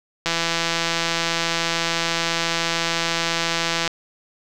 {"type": "click train", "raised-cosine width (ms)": 0.2, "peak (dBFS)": -4, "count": 605, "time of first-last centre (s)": [0.26, 3.877], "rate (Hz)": 167, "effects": []}